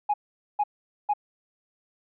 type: tone bursts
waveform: sine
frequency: 830.6 Hz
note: G#5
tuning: in tune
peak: -19 dBFS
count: 3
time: 0.09-1.137 s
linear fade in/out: 10 ms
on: 49 ms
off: 450 ms
effects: tanh soft clip ceiling -17 dBFS